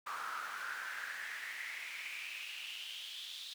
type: noise with high-pass filter sweep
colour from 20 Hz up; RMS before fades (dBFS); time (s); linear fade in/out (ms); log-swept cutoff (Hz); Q
brown; -44; 0.06-3.54; 10; 1200 to 3700; 6
effects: none